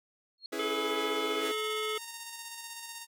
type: tone with exponential growth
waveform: sine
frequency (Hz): 4279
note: C8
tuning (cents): +38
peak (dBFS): -36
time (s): 0.38-0.46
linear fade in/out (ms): 2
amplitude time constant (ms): 16
type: chord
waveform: sawtooth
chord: C# minor seventh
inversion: none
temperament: equal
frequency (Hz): 277.2 / 329.6 / 415.3 / 493.9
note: C#4 / E4 / G#4 / B4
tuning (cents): 0 / 0 / 0 / 0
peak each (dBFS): -37 / -34 / -34 / -37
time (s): 0.52-1.52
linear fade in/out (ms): 10
type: harmonic tone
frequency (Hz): 430.6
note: A4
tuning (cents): -37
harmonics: 1 / 3 / 5 / 7 / 8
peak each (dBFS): -34 / -37 / -39 / -41 / -40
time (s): 0.59-1.98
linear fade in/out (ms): 5
type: tone with tremolo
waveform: 5% pulse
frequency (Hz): 924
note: A#5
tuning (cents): -16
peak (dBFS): -28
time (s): 1.39-3.07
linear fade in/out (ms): 50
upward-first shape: square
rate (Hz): 16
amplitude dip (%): 30
effects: none